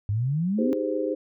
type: exponential sweep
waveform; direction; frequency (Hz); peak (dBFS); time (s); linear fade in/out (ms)
sine; up; 98 to 277.2; -22; 0.09-0.73; 0
type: chord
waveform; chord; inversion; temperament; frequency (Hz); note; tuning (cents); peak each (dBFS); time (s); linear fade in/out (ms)
sine; Ab major seventh; second; just; 311.5 / 389.3 / 415.3 / 519.1; Eb4 / G4 / Ab4 / C5; +2 / -12 / 0 / -14; -29 / -31 / -31 / -28; 0.58-1.15; 10
effects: none